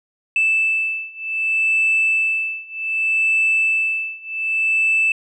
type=beating tone pair; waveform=sine; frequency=2637 / 2637.65 Hz; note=E7 / E7; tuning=0 / 0 cents; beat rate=0.65 Hz; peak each=-19 / -18 dBFS; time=0.36-5.12 s; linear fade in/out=2 ms; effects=tanh soft clip ceiling -10 dBFS